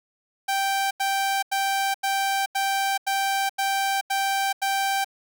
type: tone bursts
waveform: sawtooth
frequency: 783 Hz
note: G5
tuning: 2 cents flat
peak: -18 dBFS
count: 9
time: 0.48-5.046 s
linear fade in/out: 10 ms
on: 430 ms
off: 87 ms
effects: none